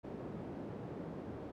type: band-pass noise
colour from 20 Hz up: white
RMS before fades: -45 dBFS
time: 0.03-1.52 s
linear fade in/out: 20 ms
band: 100 to 370 Hz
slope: 12 dB/octave
effects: none